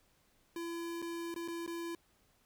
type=tone with dropouts; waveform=square; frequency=337.8 Hz; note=E4; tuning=42 cents sharp; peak=-39 dBFS; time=0.56-1.95 s; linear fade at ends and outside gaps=2 ms; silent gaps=1.019-1.024 / 1.342-1.361 / 1.478-1.483 / 1.664-1.676 s; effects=pink hiss -71 dBFS RMS until 2.45 s